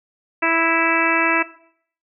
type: harmonic tone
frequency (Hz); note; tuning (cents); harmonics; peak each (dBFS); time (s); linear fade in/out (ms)
329.6; E4; 0; 1 / 2 / 3 / 4 / 5 / 6 / 7 / 8; -24 / -24 / -24 / -24 / -24 / -24 / -24 / -24; 0.42-1.43; 10
effects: noise-tail reverb RT60 0.6 s tail -17 dB re dry